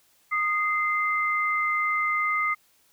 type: tone pair together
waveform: sine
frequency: 1237.6 / 2080 Hz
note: D#6 / C7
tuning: -10 / -11 cents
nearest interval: major sixth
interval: 899 cents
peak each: -25 dBFS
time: 0.31-2.55 s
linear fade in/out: 20 ms
effects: white hiss -63 dBFS RMS until 2.92 s